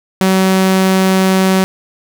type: tone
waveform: sawtooth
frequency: 189.2 Hz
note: F#3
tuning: 39 cents sharp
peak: -5 dBFS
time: 0.21-1.64 s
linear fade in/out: 0 ms
effects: none